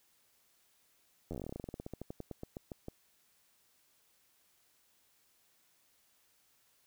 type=slowing click train; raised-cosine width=2 ms; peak=-28 dBFS; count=28; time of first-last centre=1.31-2.884 s; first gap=11 ms; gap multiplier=1.11; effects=white hiss -71 dBFS RMS until 6.86 s